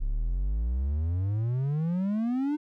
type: exponential sweep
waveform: triangle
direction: up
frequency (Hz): 32.7 to 306.3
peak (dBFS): -23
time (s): 0-2.57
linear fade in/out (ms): 20
effects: none

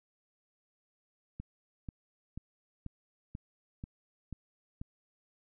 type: click train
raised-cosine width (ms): 5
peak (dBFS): -28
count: 8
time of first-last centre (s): 1.4-4.815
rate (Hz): 2.05
effects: none

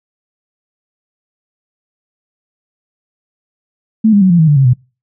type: tone with pitch steps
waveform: sine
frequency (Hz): 220 / 202.9 / 187.15 / 172.61 / 159.2 / 146.83 / 135.43 / 124.91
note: A3 / G#3 / F#3 / F3 / D#3 / D3 / C#3 / B2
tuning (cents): 0 / -40 / +20 / -20 / +40 / 0 / -40 / +20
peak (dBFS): -5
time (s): 4.04-4.736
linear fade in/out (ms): 10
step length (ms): 87
effects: noise-tail reverb RT60 0.3 s tail -24 dB re dry

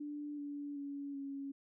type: tone with pitch steps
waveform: sine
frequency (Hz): 293.7 / 288 / 282.4 / 276.9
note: D4 / D4 / C#4 / C#4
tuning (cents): 0 / -34 / +32 / -2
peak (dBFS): -40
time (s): 0-1.52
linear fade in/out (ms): 10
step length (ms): 380
effects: none

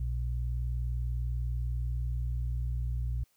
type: tone pair together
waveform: sine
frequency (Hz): 60.1 / 120.2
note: B1 / B2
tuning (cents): -46 / -46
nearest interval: octave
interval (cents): 1200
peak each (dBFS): -30 / -36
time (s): 0-3.24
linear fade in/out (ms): 5
effects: white hiss -71 dBFS RMS until 3.36 s

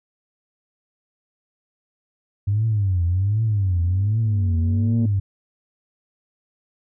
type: tone with vibrato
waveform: sine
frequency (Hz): 98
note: G2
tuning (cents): 0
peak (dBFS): -16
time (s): 2.47-5.2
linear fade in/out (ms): 10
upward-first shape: triangle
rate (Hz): 1.3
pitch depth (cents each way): 260
type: tone with exponential growth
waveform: sine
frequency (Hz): 233.1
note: A#3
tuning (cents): 0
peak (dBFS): -17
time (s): 3.12-5.06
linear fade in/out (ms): 5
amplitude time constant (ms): 420
effects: tanh soft clip ceiling -12 dBFS

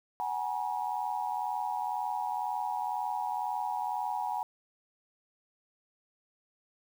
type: tone cluster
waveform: sine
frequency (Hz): 750 / 832 / 956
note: F#5 / G#5 / A#5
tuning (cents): +23 / +3 / +43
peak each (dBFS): -36 / -34 / -35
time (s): 0.2-4.43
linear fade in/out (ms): 0
effects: 9-bit

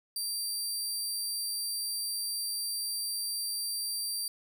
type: tone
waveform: 20% pulse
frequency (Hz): 4699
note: D8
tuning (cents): 0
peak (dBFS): -26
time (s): 0.16-4.28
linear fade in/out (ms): 2
effects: 11-bit

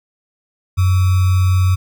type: tone with sample-and-hold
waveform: sine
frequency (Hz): 92.5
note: F#2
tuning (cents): 0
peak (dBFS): -10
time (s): 0.77-1.76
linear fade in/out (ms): 20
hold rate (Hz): 1225
effects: none

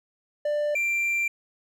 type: tone pair in turn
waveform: triangle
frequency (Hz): 592 / 2363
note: D5 / D7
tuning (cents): +14 / +10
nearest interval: 2 octaves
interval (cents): 2396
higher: second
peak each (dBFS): -21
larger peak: neither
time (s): 0.45-0.75 / 0.75-1.28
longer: second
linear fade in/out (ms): 5
effects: none

